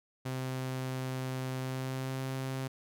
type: tone with pitch glide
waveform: sawtooth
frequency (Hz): 130 to 132.35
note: C3 to C3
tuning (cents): -11 to +20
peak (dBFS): -30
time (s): 0.25-2.68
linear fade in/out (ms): 10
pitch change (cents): +31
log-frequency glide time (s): 1.6-2.2
effects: none